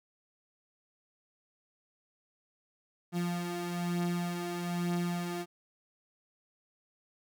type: beating tone pair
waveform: 35% pulse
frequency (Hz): 173.7 / 174.8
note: F3 / F3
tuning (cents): -9 / +2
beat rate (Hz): 1.1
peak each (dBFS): -36 / -31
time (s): 3.12-5.46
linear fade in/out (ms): 50
effects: none